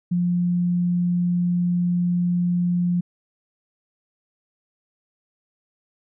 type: tone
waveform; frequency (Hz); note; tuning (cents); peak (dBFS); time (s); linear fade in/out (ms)
sine; 176.1; F3; +15; -18; 0.11-3.01; 10
effects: none